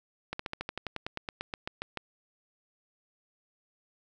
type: slowing click train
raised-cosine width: 0.3 ms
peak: -18 dBFS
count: 17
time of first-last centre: 0.33-1.973 s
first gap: 64 ms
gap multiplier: 1.06
effects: none